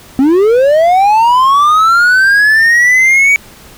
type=linear sweep; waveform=triangle; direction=up; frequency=254.6 to 2277 Hz; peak=-3 dBFS; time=0.19-3.36 s; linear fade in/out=0 ms; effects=pink hiss -37 dBFS RMS until 3.77 s